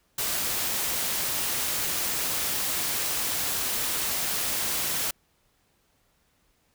white noise, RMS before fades -28 dBFS, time 0.18-5.11 s, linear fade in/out 5 ms, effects pink hiss -68 dBFS RMS until 6.74 s

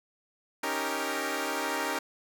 10% pulse chord, Eb dominant seventh, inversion third, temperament equal, 277.2 / 311.1 / 392 / 466.2 Hz, Db4 / Eb4 / G4 / Bb4, 0 / 0 / 0 / 0 cents, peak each -27 dBFS, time 0.63-1.99 s, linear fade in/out 5 ms, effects none

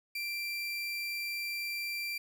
30% pulse tone, 2358 Hz, D7, 6 cents sharp, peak -32 dBFS, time 0.15-2.18 s, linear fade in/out 5 ms, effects none

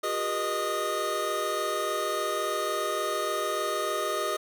square tone cluster, 362 / 405.5 / 480.1 / 617 / 1243 Hz, F#4 / G#4 / B4 / D#5 / D#6, -38 / -41 / -49 / -15 / -2 cents, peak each -38 / -35 / -38 / -33 / -32 dBFS, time 0.03-4.37 s, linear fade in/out 10 ms, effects none

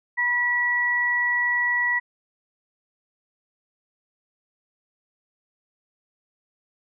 sine tone pair together, 973.4 / 1942 Hz, B5 / B6, -25 / -30 cents, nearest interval octave, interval 1195 cents, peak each -29 / -20 dBFS, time 0.17-2 s, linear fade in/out 20 ms, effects none

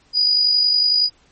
sine tone with amplitude modulation, 4915 Hz, D#8, 22 cents flat, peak -11 dBFS, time 0.13-1.1 s, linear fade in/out 50 ms, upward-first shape sine, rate 50.8 Hz, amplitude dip 45%, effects pink hiss -56 dBFS RMS until 1.31 s + MP3 32 kbps

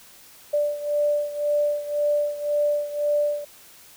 sine beating tone pair, 587.3 / 589.2 Hz, D5 / D5, 0 / +6 cents, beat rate 1.9 Hz, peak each -22 / -26 dBFS, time 0.53-3.45 s, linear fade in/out 10 ms, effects white hiss -49 dBFS RMS until 3.96 s

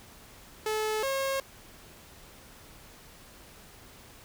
sawtooth tone pair in turn, 432.1 / 541.3 Hz, A4 / C#5, -31 / -41 cents, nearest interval major third, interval 390 cents, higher second, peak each -24 dBFS, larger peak neither, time 0.66-1.03 / 1.03-1.4 s, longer neither, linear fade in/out 2 ms, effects pink hiss -52 dBFS RMS until 4.24 s

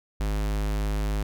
square tone, 51.7 Hz, G#1, 7 cents flat, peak -25 dBFS, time 0.2-1.23 s, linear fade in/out 5 ms, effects none

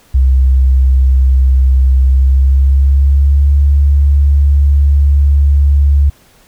sine tone with pitch glide, 65.41 to 70.92 Hz, C2 to C#2, 0 to +40 cents, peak -5 dBFS, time 0.14-6.1 s, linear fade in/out 10 ms, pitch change +140 cents, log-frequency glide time 2.02-3.5 s, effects pink hiss -47 dBFS RMS until 6.47 s

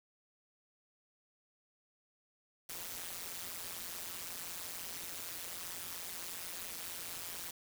white noise with amplitude modulation, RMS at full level -40 dBFS, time 2.69-7.51 s, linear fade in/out 5 ms, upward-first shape sine, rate 174 Hz, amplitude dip 95%, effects none

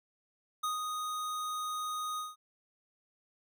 square tone with ADSR envelope, 1243 Hz, D#6, 2 cents flat, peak -31 dBFS, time 0.63-2.36 s, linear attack 10 ms, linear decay 140 ms, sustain -4 dB, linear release 180 ms, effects none

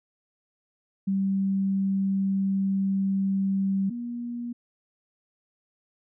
sine tone pair in turn, 194.3 / 239.1 Hz, G3 / A#3, -15 / +44 cents, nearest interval major third, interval 359 cents, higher second, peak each -22 / -30 dBFS, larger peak first, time 1.07-3.9 / 3.9-4.53 s, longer first, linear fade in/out 10 ms, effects none

